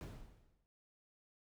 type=noise with exponential decay; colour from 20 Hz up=brown; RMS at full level=-42 dBFS; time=0.01-0.66 s; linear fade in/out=0 ms; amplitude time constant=140 ms; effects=none